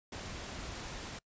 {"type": "noise", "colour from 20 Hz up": "pink", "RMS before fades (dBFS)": -43, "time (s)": [0.12, 1.19], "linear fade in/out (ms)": 5, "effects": ["noise-tail reverb RT60 0.1 s tail -25 dB re dry", "resampled to 16000 Hz"]}